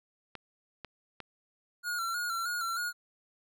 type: clicks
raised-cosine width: 0.3 ms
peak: -25 dBFS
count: 3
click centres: 0.353 / 0.847 / 1.203 s
type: tone with vibrato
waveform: square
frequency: 1396.9 Hz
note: F6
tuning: in tune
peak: -32 dBFS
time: 1.83-2.93 s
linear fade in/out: 50 ms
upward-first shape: square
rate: 3.2 Hz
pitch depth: 50 cents each way
effects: none